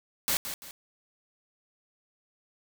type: noise with echo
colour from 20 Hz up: white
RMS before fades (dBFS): -27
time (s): 0.28-0.37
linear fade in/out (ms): 0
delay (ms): 170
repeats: 2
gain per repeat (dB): -9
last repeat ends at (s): 0.71
effects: none